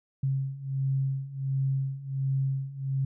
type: beating tone pair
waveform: sine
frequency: 134.3 / 135.7 Hz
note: C3 / C#3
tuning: +46 / -36 cents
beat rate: 1.4 Hz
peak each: -31 / -28 dBFS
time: 0.23-3.05 s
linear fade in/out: 5 ms
effects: none